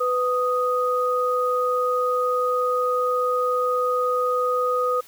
sine tone pair together, 499 / 1244.5 Hz, B4 / D#6, +18 / 0 cents, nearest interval octave + major third, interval 1582 cents, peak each -22 dBFS, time 0-5.01 s, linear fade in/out 10 ms, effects white hiss -49 dBFS RMS until 5.07 s

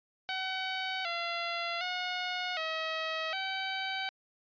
10% pulse tone with pitch steps, 756 / 684 / 725 / 640 / 767 Hz, F#5 / F5 / F#5 / D#5 / G5, +37 / -36 / -35 / +49 / -38 cents, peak -24 dBFS, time 0.29-4.09 s, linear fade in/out 0 ms, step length 760 ms, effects resampled to 11025 Hz

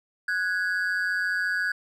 triangle ring-modulated tone, 1568 Hz, G6, in tune, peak -19 dBFS, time 0.28-1.72 s, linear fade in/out 5 ms, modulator 92.8 Hz, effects none

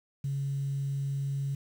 sine tone, 138.59 Hz, C#3, in tune, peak -28 dBFS, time 0.24-1.55 s, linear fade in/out 5 ms, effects tanh soft clip ceiling -24 dBFS + 9-bit

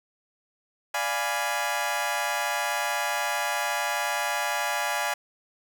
20% pulse chord, D diminished seventh, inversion none, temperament equal, 587.3 / 698.5 / 830.6 / 987.8 Hz, D5 / F5 / Ab5 / Cb6, 0 / 0 / 0 / 0 cents, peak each -28 / -27 / -24 / -28 dBFS, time 0.94-5.14 s, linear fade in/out 5 ms, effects none

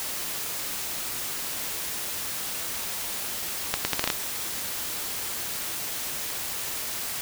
accelerating click train, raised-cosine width 0.2 ms, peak -5 dBFS, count 7, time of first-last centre 3.74-4.102 s, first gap 110 ms, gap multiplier 0.75, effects white hiss -32 dBFS RMS until 7.21 s

